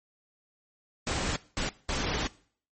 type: noise bursts at uneven times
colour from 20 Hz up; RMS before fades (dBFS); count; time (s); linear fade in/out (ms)
pink; -30; 3; 1.07-1.36 / 1.57-1.69 / 1.89-2.27; 0
effects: noise-tail reverb RT60 0.5 s tail -20 dB re dry + MP3 32 kbps